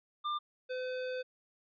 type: tone pair in turn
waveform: square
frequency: 1195 / 508.6 Hz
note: D6 / C5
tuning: +30 / -49 cents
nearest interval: octave + minor third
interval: 1479 cents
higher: first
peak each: -33 / -36 dBFS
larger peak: first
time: 0.24-0.39 / 0.69-1.23 s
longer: second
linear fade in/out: 20 ms
effects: resampled to 11025 Hz